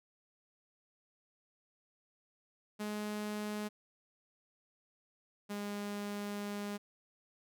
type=tone pair in turn; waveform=sawtooth; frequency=210 / 204.6 Hz; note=G#3 / G#3; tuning=+19 / -26 cents; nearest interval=unison; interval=45 cents; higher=first; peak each=-33 / -34 dBFS; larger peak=first; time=2.79-3.69 / 5.49-6.78 s; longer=second; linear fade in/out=20 ms; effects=none